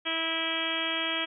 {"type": "harmonic tone with a mistuned harmonic", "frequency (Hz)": 325.9, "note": "E4", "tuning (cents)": -20, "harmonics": [1, 2, 3, 4, 5, 6, 7, 8, 9, 10], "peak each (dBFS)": [-38, -38, -41, -38, -38, -38, -35, -39, -37, -32], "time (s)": [0.05, 1.26], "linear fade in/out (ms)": 20, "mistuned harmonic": 7, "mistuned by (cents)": 29, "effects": []}